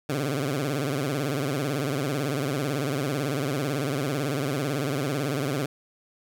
15% pulse tone with vibrato, 140 Hz, C#3, 18 cents sharp, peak -19 dBFS, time 0.09-5.66 s, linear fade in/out 5 ms, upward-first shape sine, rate 18 Hz, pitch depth 160 cents each way, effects none

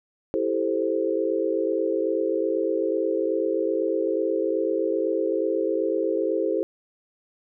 sine chord, A minor seventh, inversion second, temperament equal, 329.6 / 392 / 440 / 523.3 Hz, E4 / G4 / A4 / C5, 0 / 0 / 0 / 0 cents, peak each -27 dBFS, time 0.34-6.63 s, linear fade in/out 0 ms, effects none

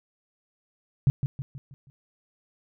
sine tone with echo, 135.5 Hz, C#3, 39 cents flat, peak -15 dBFS, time 1.07-1.1 s, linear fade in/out 0 ms, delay 160 ms, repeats 5, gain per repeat -7 dB, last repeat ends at 1.9 s, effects none

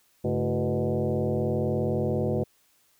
sine tone with frequency modulation, 140 Hz, C#3, 18 cents sharp, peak -23 dBFS, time 0.24-2.44 s, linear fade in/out 10 ms, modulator 119 Hz, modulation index 3.9, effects white hiss -65 dBFS RMS until 2.99 s

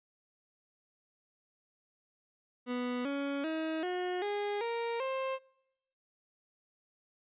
30% pulse tone with pitch steps, 246.9 / 280.4 / 318.3 / 361.5 / 410.5 / 466.1 / 529.2 Hz, B3 / C#4 / D#4 / F#4 / G#4 / A#4 / C5, 0 / +20 / +39 / -40 / -20 / 0 / +20 cents, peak -30 dBFS, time 2.66-5.39 s, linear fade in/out 50 ms, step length 390 ms, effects noise-tail reverb RT60 0.8 s tail -24 dB re dry + resampled to 8000 Hz

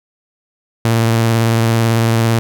sawtooth tone with vibrato, 114.3 Hz, A#2, 34 cents flat, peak -7 dBFS, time 0.85-2.39 s, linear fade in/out 0 ms, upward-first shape sine, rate 18 Hz, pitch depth 27 cents each way, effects none

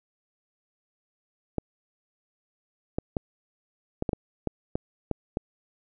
clicks, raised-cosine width 2 ms, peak -13 dBFS, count 10, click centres 1.583 / 2.985 / 3.168 / 4.024 / 4.092 / 4.132 / 4.473 / 4.755 / 5.113 / 5.371 s, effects none

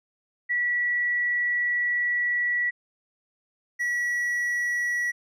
sine / triangle tone pair in turn, 1943 / 1934.6 Hz, B6 / B6, -29 / -36 cents, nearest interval unison, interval 7 cents, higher first, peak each -22 dBFS, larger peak neither, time 0.49-2.71 / 3.79-5.12 s, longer first, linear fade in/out 20 ms, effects none

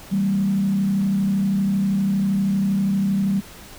sine tone with frequency modulation, 196 Hz, G3, in tune, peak -17 dBFS, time 0.11-3.41 s, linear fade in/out 20 ms, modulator 32.6 Hz, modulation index 0.55, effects pink hiss -42 dBFS RMS until 3.78 s

